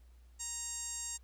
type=tone with band-pass filter; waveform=sawtooth; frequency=935 Hz; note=A#5; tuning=5 cents sharp; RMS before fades=-41 dBFS; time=0.39-1.18 s; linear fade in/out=20 ms; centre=7400 Hz; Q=6.5; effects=added 60 Hz sine -56 dBFS peak until 1.23 s + pink hiss -73 dBFS RMS until 1.23 s